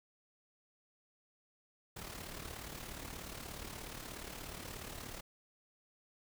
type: noise with amplitude modulation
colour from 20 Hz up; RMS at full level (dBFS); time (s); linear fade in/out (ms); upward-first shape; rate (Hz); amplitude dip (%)
pink; -44; 1.96-5.21; 10; sine; 36.8; 60
effects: none